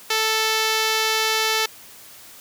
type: tone with low-pass filter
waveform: 5% pulse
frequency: 440 Hz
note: A4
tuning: in tune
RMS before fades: -21 dBFS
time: 0.1-1.66 s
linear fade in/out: 5 ms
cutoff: 11000 Hz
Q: 0.92
effects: white hiss -44 dBFS RMS until 2.4 s + high-pass 60 Hz 12 dB/octave